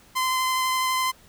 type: tone with vibrato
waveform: sawtooth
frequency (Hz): 1032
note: C6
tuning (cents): -24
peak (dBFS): -18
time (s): 0.15-1.12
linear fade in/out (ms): 20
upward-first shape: sine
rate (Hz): 12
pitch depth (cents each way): 10
effects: pink hiss -54 dBFS RMS until 1.28 s